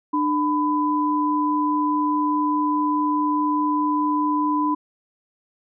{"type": "tone pair together", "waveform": "sine", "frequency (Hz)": [299.2, 1001], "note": ["D4", "B5"], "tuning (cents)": [32, 23], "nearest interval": "octave + major sixth", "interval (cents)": 2091, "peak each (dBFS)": -21, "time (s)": [0.13, 4.75], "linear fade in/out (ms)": 10, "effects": []}